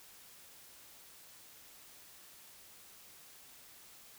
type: silence
effects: white hiss -57 dBFS RMS until 4.18 s